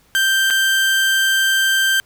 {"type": "tone with dropouts", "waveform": "30% pulse", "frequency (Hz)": 1568, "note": "G6", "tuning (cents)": 0, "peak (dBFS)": -11, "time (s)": [0.15, 2], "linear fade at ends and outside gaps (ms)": 0, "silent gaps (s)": [0.502, 0.507], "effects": ["pink hiss -55 dBFS RMS until 2.05 s"]}